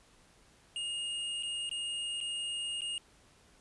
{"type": "tone with dropouts", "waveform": "square", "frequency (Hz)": 2846, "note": "F7", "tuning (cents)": 32, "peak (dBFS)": -35, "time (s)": [0.76, 2.98], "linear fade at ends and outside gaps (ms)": 1, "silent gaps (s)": [[1.426, 1.432], [1.693, 1.713], [2.204, 2.211], [2.808, 2.818]], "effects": ["pink hiss -63 dBFS RMS until 3.6 s", "resampled to 24000 Hz"]}